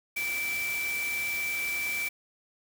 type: tone in noise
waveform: sine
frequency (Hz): 2326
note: D7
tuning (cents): -17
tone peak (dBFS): -29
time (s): 0.16-2.09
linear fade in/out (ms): 10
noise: white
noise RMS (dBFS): -38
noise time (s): 0.16-2.09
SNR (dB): +6
effects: none